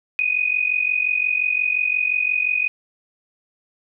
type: tone with amplitude modulation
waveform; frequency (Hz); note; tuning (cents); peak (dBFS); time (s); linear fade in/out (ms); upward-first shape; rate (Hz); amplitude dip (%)
sine; 2489; D#7; 0; -14; 0.19-2.68; 0; sine; 45.7; 80
effects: none

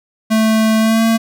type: tone with pitch glide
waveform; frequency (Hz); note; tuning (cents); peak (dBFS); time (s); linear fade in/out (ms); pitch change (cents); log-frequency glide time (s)
square; 220 to 225.7; A3 to A3; 0 to +44; -11; 0.3-1.18; 20; +44; 0.79-1.02
effects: none

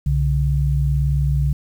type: tone pair together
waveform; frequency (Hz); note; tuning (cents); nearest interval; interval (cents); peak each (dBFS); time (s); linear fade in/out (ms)
sine; 63.7 / 142.05; C2 / C#3; -46 / +43; octave + major second; 1389; -18 / -18; 0.06-1.53; 5
effects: 8-bit

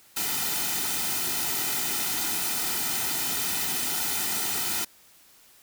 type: noise with comb filter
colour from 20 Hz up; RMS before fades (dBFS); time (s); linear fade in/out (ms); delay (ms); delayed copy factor
white; -28; 0.16-4.85; 10; 1.8; -0.7
effects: white hiss -56 dBFS RMS until 5.62 s

